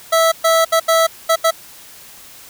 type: tone bursts at uneven times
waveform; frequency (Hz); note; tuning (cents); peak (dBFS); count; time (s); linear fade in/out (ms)
25% pulse; 655; E5; -11; -7; 6; 0.12-0.32 / 0.44-0.65 / 0.72-0.8 / 0.88-1.07 / 1.29-1.36 / 1.44-1.51; 10
effects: white hiss -40 dBFS RMS until 2.49 s